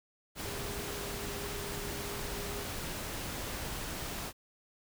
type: tone in noise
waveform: sine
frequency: 405.8 Hz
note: G#4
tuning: 40 cents flat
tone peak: -44 dBFS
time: 0.42-2.66 s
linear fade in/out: 50 ms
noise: pink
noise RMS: -39 dBFS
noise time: 0.35-4.33 s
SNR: -8 dB
effects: none